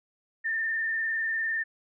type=tone with vibrato; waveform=sine; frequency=1801 Hz; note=A6; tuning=40 cents sharp; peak=-26 dBFS; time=0.44-1.64 s; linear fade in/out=20 ms; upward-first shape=square; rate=20 Hz; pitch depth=28 cents each way; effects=none